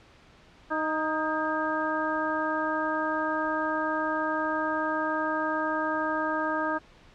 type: harmonic tone with a mistuned harmonic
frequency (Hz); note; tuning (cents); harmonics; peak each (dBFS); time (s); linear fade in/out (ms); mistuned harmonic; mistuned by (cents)
311.1; D#4; 0; 1 / 2 / 3 / 4 / 5; -32 / -32 / -32 / -32 / -32; 0.7-6.79; 20; 5; +50
effects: pink hiss -55 dBFS RMS until 7.14 s + low-pass 4000 Hz 12 dB/octave